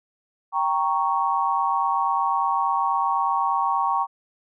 sine chord, G diminished, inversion none, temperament equal, 784 / 932.3 / 1108.7 Hz, G5 / Bb5 / Db6, 0 / 0 / 0 cents, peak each -25 / -24 / -23 dBFS, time 0.52-4.07 s, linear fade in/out 50 ms, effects none

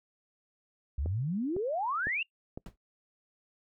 sine exponential sweep, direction up, 63.3 to 2848 Hz, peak -29 dBFS, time 0.98-2.23 s, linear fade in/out 5 ms
click train, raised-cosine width 2 ms, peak -25 dBFS, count 4, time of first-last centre 1.06-2.575 s, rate 1.98 Hz
brown noise with exponential decay, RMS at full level -36 dBFS, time 2.66-2.76 s, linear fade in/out 1 ms, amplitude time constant 20 ms
effects noise-tail reverb RT60 0.1 s tail -24 dB re dry

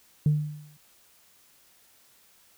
sine tone with exponential decay, 150 Hz, D3, 37 cents sharp, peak -15 dBFS, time 0.26-0.77 s, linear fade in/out 2 ms, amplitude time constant 110 ms, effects tanh soft clip ceiling -15 dBFS + white hiss -60 dBFS RMS until 2.57 s

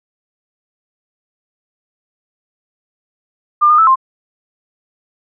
sine tone with pitch steps, 1199 / 1220 / 1313 / 1054 Hz, D6 / D#6 / E6 / C6, +36 / -34 / -7 / +12 cents, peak -6 dBFS, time 3.61-3.958 s, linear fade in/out 20 ms, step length 87 ms, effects none

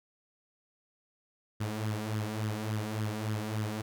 sawtooth tone with flanger, 107.6 Hz, A2, 38 cents flat, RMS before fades -34 dBFS, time 1.6-3.82 s, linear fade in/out 10 ms, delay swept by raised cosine 0.59 to 4.29 ms, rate 3.5 Hz, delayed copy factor +0.6, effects none

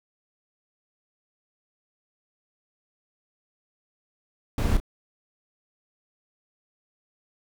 brown noise with echo, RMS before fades -22 dBFS, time 4.58-4.77 s, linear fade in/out 2 ms, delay 31 ms, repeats 1, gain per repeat -10 dB, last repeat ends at 4.801 s, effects none

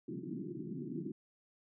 white band-pass noise, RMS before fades -42 dBFS, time 0.08-1.12 s, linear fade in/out 5 ms, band 130 to 370 Hz, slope 96 dB/octave, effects none

